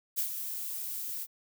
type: noise with ADSR envelope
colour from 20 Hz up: violet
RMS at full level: -29 dBFS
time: 0.16-1.27 s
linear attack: 28 ms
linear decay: 91 ms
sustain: -8 dB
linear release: 45 ms
effects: none